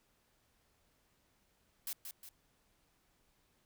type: noise with echo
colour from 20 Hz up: blue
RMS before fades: -40 dBFS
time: 1.87-1.93 s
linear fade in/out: 2 ms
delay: 180 ms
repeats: 2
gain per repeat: -6 dB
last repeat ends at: 2.29 s
effects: pink hiss -74 dBFS RMS until 3.65 s